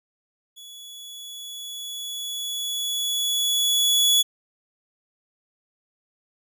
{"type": "tone with level ramp", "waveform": "sawtooth", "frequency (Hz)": 3395, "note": "G#7", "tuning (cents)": 37, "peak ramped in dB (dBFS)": [-38, -12], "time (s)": [0.56, 4.23], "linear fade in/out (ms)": 20, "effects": []}